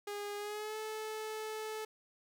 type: tone with pitch glide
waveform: sawtooth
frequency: 410 to 434.4 Hz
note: G#4 to A4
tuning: -22 to -22 cents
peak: -35 dBFS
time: 0.07-1.85 s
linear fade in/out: 5 ms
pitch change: +100 cents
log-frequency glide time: 0.37-0.77 s
effects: none